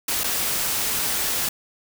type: noise with dropouts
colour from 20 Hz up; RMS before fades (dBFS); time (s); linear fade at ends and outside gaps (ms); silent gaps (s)
white; -24; 0.08-1.49; 5; 0.236-0.24
effects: none